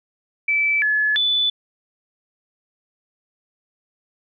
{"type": "tone with pitch steps", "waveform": "sine", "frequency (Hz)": [2315, 1710, 3484], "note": ["D7", "A6", "A7"], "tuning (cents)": [-25, -50, -18], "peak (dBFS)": -16, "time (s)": [0.48, 1.5], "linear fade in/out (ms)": 5, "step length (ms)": 340, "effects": []}